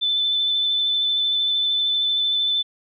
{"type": "tone with vibrato", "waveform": "sine", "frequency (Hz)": 3520, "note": "A7", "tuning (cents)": 0, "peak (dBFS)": -18, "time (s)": [0.01, 2.63], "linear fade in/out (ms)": 20, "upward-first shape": "sine", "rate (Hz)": 13, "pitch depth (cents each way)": 14, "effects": []}